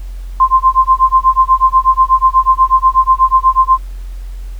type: tone with tremolo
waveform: sine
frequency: 1046.5 Hz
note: C6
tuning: in tune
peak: -3 dBFS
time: 0.4-3.78 s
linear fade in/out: 2 ms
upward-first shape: sine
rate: 8.2 Hz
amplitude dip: 100%
effects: added 44 Hz sine -22 dBFS peak until 4.59 s + pink hiss -46 dBFS RMS until 4.59 s